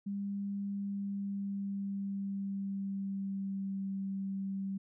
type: tone with pitch glide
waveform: sine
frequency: 200 to 194.53 Hz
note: G3 to G3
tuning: +35 to -13 cents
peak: -34 dBFS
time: 0.06-4.78 s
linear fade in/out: 10 ms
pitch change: -48 cents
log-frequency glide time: 0.73-3.87 s
effects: none